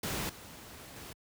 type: noise with level steps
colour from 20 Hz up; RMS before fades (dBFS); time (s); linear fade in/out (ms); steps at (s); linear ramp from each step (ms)
pink; -35 / -49 / -46; 0.03-1.13; 5; 0.29 / 0.96; 5
effects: high-pass 60 Hz 12 dB/octave